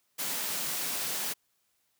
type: high-pass noise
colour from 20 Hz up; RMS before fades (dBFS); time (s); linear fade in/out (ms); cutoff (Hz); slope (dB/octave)
white; -33; 0.18-1.34; 20; 130; 96
effects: white hiss -74 dBFS RMS until 1.99 s + high-pass 60 Hz 12 dB/octave